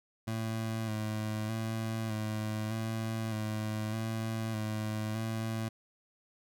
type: tone with vibrato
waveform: 25% pulse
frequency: 110 Hz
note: A2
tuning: in tune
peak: -29 dBFS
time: 0.27-5.69 s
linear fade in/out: 10 ms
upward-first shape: square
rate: 0.82 Hz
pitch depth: 30 cents each way
effects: none